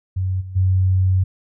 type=tone with level steps; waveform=sine; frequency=93.5 Hz; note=F#2; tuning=19 cents sharp; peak=-18 / -29 / -13 dBFS; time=0.16-1.24 s; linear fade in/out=10 ms; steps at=0.4 / 0.55 s; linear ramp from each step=20 ms; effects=none